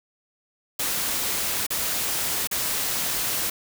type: noise with dropouts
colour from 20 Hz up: white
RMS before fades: -26 dBFS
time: 0.79-3.5 s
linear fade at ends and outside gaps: 5 ms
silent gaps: 1.667-1.704 / 2.473-2.512 s
effects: none